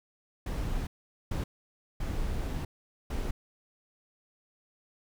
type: noise bursts at uneven times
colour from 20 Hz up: brown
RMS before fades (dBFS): -32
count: 4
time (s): 0.46-0.87 / 1.31-1.44 / 2-2.65 / 3.1-3.31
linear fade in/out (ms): 5
effects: none